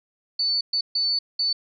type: tone bursts at uneven times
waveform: sine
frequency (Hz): 4497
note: C#8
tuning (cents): +24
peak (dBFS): -20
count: 4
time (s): 0.39-0.61 / 0.73-0.81 / 0.95-1.19 / 1.39-1.53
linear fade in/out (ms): 5
effects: none